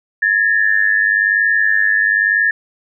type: tone pair together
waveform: sine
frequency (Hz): 1698 / 1799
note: G#6 / A6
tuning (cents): +38 / +38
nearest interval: minor second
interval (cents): 100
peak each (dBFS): -14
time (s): 0.22-2.51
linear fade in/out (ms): 5
effects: none